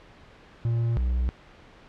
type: tone pair in turn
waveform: triangle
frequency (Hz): 116.54 / 61.9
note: A#2 / B1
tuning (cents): 0 / +5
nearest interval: major seventh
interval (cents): 1095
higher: first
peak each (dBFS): -20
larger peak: neither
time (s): 0.65-0.97 / 0.97-1.29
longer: neither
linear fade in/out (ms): 0
effects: pink hiss -51 dBFS RMS until 1.88 s + low-pass 3000 Hz 12 dB/octave